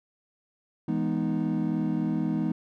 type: chord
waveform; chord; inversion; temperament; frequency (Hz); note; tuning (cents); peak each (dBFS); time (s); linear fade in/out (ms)
triangle; E major seventh; none; equal; 164.81 / 207.7 / 246.9 / 311.1; E3 / G#3 / B3 / D#4; 0 / 0 / 0 / 0; -28; 0.88-2.52; 5
effects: tanh soft clip ceiling -14 dBFS